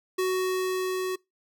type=tone with level ramp; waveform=square; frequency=371.8 Hz; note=F#4; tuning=8 cents sharp; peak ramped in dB=-24 to -28 dBFS; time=0.18-1.16 s; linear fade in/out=10 ms; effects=noise-tail reverb RT60 0.2 s tail -24 dB re dry